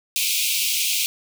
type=high-pass noise; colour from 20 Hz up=pink; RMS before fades=-22 dBFS; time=0.16-1.06 s; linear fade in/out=0 ms; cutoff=2300 Hz; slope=96 dB/octave; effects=none